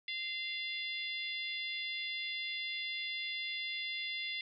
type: harmonic tone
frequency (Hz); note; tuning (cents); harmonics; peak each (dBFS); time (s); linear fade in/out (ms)
692; F5; -16; 3 / 4 / 5 / 6 / 7; -40 / -44 / -41 / -49 / -50; 0.08-4.41; 2
effects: none